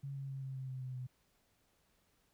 sine tone with pitch steps, 138.59 / 136.84 / 135.11 / 133.41 / 131.72 / 130.06 / 128.42 / 126.79 Hz, C#3 / C#3 / C#3 / C3 / C3 / C3 / C3 / B2, 0 / -22 / -44 / +34 / +12 / -10 / -32 / +46 cents, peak -40 dBFS, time 0.03-1.07 s, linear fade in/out 10 ms, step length 130 ms, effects pink hiss -75 dBFS RMS until 2.33 s

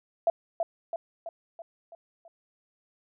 sine tone with echo, 670 Hz, E5, 28 cents sharp, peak -19 dBFS, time 0.27-0.3 s, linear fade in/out 2 ms, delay 330 ms, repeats 6, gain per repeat -5 dB, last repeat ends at 2.28 s, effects none

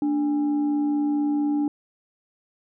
sine tone with frequency modulation, 293.7 Hz, D4, in tune, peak -20 dBFS, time 0.02-1.68 s, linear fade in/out 2 ms, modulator 523 Hz, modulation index 0.3, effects none

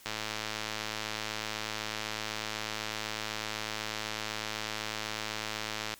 click train, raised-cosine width 0.2 ms, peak -16 dBFS, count 636, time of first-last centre 0.06-5.94 s, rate 108 Hz, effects white hiss -55 dBFS RMS until 5.99 s + MP3 96 kbps

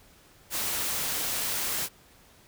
white noise, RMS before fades -30 dBFS, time 0.5-1.89 s, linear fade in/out 50 ms, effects pink hiss -57 dBFS RMS until 2.47 s

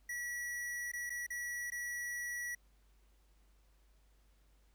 square tone with dropouts, 1936 Hz, B6, 35 cents flat, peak -39 dBFS, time 0.09-2.55 s, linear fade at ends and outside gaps 5 ms, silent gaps 0.918-0.934 / 1.096-1.102 / 1.266-1.303 / 1.703-1.719 s, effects added 50 Hz sine -65 dBFS peak until 4.74 s + pink hiss -75 dBFS RMS until 4.74 s

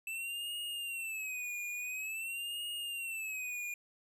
square tone with vibrato, 2637 Hz, E7, in tune, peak -38 dBFS, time 0.07-3.74 s, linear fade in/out 2 ms, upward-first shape sine, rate 0.48 Hz, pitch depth 140 cents each way, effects none

